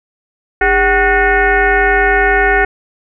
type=tone with frequency modulation; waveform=sine; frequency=1112 Hz; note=C#6; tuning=5 cents sharp; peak=-8 dBFS; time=0.61-2.65 s; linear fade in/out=5 ms; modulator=354 Hz; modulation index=2.6; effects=none